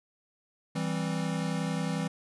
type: chord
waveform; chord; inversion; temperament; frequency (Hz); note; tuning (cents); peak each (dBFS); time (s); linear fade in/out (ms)
square; C major; first; equal; 164.81 / 196 / 261.6; E3 / G3 / C4; 0 / 0 / 0; -32 / -35 / -37; 0.75-2.08; 10
effects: resampled to 24000 Hz